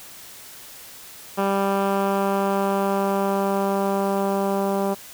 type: tone with low-pass filter sweep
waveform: 10% pulse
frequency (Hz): 196.9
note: G3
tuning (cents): +8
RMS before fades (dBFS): -22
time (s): 1.37-4.95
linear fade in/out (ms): 20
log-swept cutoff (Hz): 1800 to 830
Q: 0.76
effects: white hiss -42 dBFS RMS until 5.13 s